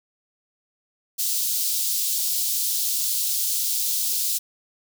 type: high-pass noise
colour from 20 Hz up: white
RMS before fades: -24 dBFS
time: 1.18-4.39 s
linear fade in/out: 20 ms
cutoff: 3800 Hz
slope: 24 dB/octave
effects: none